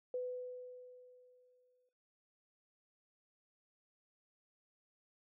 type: tone with exponential decay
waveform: sine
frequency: 500 Hz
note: B4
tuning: 21 cents sharp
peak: -35 dBFS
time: 0.14-1.89 s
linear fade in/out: 2 ms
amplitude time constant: 380 ms
effects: noise-tail reverb RT60 0.7 s tail -18 dB re dry